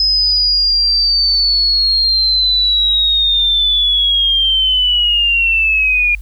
sine linear sweep, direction down, 5100 to 2415 Hz, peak -10 dBFS, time 0-6.15 s, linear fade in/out 2 ms, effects added 50 Hz sine -25 dBFS peak until 6.21 s + white hiss -51 dBFS RMS until 6.21 s

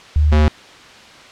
sine / square tone pair in turn, 75.3 / 75.87 Hz, D2 / D#2, +44 / -43 cents, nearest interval unison, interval 13 cents, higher second, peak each -10 dBFS, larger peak neither, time 0.16-0.32 / 0.32-0.48 s, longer neither, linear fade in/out 0 ms, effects white hiss -40 dBFS RMS until 1.31 s + low-pass 4000 Hz 12 dB/octave

